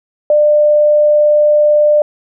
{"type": "tone", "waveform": "sine", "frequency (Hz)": 597, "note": "D5", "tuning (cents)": 28, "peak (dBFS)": -6, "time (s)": [0.3, 2.02], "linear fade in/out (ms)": 2, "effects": []}